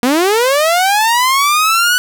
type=linear sweep; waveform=sawtooth; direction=up; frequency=233.5 to 1491 Hz; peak=-6 dBFS; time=0.03-1.98 s; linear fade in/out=0 ms; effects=none